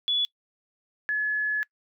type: tone pair in turn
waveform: sine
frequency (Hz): 3419 / 1706.1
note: G#7 / G#6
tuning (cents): +50 / +46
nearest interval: octave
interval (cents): 1204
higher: first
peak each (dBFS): -22 / -23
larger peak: first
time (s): 0.08-0.25 / 1.09-1.63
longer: second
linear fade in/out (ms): 0
effects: noise-tail reverb RT60 0.1 s tail -25 dB re dry